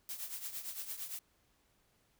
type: noise with tremolo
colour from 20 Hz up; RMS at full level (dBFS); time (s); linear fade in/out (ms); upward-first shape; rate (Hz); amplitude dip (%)
blue; -40; 0.09-1.19; 0; triangle; 8.8; 75
effects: pink hiss -73 dBFS RMS until 2.19 s